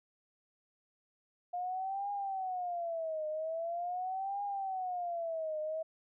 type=tone with vibrato; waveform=sine; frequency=706 Hz; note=F5; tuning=19 cents sharp; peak=-34 dBFS; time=1.53-5.83 s; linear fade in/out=10 ms; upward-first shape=triangle; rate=0.43 Hz; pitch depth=250 cents each way; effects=none